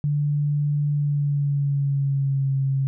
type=tone with pitch glide; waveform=sine; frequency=146.3 to 135.72 Hz; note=D3 to C#3; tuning=-6 to -36 cents; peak=-19 dBFS; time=0.04-2.87 s; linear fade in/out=0 ms; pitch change=-130 cents; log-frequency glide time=0.91-2.54 s; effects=none